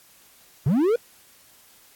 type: linear sweep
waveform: triangle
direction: up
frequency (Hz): 117.1 to 493.9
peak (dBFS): -15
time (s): 0.66-0.96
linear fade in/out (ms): 5
effects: white hiss -54 dBFS RMS until 1.95 s + AAC 64 kbps